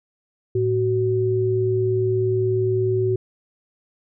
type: tone pair together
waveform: sine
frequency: 111.37 / 374.6 Hz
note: A2 / F#4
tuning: +21 / +21 cents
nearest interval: octave + major sixth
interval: 2100 cents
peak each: -22 / -19 dBFS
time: 0.55-3.16 s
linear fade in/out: 5 ms
effects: none